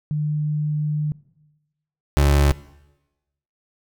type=tone pair in turn; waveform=sine / 30% pulse; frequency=150.5 / 71.25 Hz; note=D3 / C#2; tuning=+43 / +48 cents; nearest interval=octave + minor second; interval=1295 cents; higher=first; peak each=-20 / -11 dBFS; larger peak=second; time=0.11-1.12 / 2.17-2.52 s; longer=first; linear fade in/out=0 ms; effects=noise-tail reverb RT60 1.0 s tail -20 dB re dry